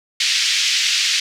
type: band-pass noise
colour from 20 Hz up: white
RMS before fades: -18 dBFS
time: 0.2-1.2 s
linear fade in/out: 5 ms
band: 2100 to 5500 Hz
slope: 24 dB/octave
effects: none